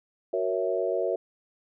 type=chord; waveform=sine; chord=F# dominant seventh; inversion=none; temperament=equal; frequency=370 / 466.2 / 554.4 / 659.3 Hz; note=F#4 / A#4 / C#5 / E5; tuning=0 / 0 / 0 / 0 cents; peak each=-30 dBFS; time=0.33-1.16 s; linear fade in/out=5 ms; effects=none